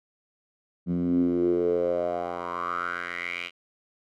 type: tone with band-pass filter sweep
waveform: 10% pulse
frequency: 87.31 Hz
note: F2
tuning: in tune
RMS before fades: -27 dBFS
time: 0.86-3.51 s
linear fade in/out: 50 ms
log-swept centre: 190 to 2700 Hz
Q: 6.2
effects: none